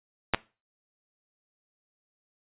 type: clicks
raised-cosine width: 0.3 ms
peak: -6 dBFS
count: 2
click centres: 0.337 / 0.346 s
effects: noise-tail reverb RT60 0.3 s tail -21 dB re dry + resampled to 8000 Hz